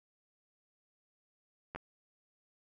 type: clicks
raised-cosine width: 0.5 ms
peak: -26 dBFS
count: 2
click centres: 1.749 / 1.76 s
effects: none